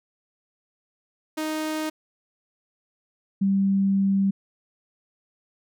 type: tone pair in turn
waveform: sawtooth / sine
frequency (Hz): 311.1 / 195.61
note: D#4 / G3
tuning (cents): 0 / -3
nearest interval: minor sixth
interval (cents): 803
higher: first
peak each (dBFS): -22 / -18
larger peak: second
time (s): 1.37-1.9 / 3.41-4.31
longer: second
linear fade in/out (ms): 10
effects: none